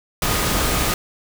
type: tone in noise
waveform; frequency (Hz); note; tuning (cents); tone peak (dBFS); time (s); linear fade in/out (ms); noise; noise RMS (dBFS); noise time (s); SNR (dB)
sine; 1239; D#6; -8; -31; 0.22-0.94; 2; pink; -20; 0.22-0.94; -14
effects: none